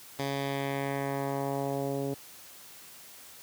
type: tone with low-pass filter sweep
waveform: 10% pulse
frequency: 138.6 Hz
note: C#3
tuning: in tune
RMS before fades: -32 dBFS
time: 0.19-2.14 s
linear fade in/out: 2 ms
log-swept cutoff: 5200 to 430 Hz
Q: 1.3
effects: white hiss -50 dBFS RMS until 3.42 s + high-pass 80 Hz 12 dB/octave